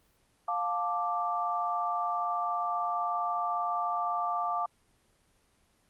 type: chord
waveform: sine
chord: D minor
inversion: first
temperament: just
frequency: 704.8 / 881 / 1174.7 Hz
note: F5 / A5 / D6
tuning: +16 / +2 / 0 cents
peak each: -32 / -35 / -31 dBFS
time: 0.48-4.66 s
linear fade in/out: 5 ms
effects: pink hiss -68 dBFS RMS until 5.89 s + Opus 24 kbps